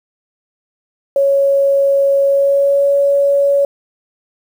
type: tone with pitch glide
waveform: sine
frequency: 554.4 to 561.8 Hz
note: C#5 to C#5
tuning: 0 to +23 cents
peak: -9 dBFS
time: 1.16-3.65 s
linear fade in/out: 2 ms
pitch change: +23 cents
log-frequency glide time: 2.25-2.89 s
effects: 7-bit